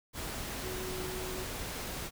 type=tone in noise; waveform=sine; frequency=370 Hz; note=F#4; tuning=in tune; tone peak=-40 dBFS; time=0.61-1.46 s; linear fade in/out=50 ms; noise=pink; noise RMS=-39 dBFS; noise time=0.13-2.11 s; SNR=-4 dB; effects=none